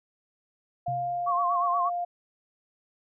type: tone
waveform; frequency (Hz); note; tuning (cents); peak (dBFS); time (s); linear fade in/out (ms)
sine; 702; F5; +9; -27; 0.86-2.05; 10
type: tone with exponential decay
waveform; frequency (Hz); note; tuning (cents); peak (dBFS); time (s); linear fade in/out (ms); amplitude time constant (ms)
sine; 130.81; C3; 0; -31; 0.88-1.44; 2; 120
type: tone with vibrato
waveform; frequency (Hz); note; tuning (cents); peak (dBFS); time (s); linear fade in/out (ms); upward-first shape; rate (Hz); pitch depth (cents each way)
sine; 1091; C#6; -28; -24; 1.26-1.9; 20; sine; 8.4; 77
effects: none